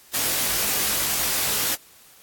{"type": "noise with comb filter", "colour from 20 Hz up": "white", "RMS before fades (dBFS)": -23, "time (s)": [0.13, 1.76], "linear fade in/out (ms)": 20, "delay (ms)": 19, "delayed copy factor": 0.9, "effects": ["white hiss -51 dBFS RMS until 2.22 s", "AAC 64 kbps"]}